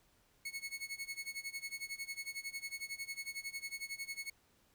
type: tone with tremolo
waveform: sawtooth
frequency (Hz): 2198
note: C#7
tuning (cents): -15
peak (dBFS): -35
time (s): 0.45-4.3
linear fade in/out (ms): 5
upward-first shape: sine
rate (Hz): 11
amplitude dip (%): 90
effects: pink hiss -71 dBFS RMS until 4.74 s